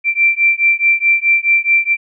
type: beating tone pair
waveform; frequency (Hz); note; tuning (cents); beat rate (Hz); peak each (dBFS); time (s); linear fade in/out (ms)
sine; 2349 / 2353.7; D7 / D7; 0 / +3; 4.7; -13; 0.04-1.97; 50
effects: none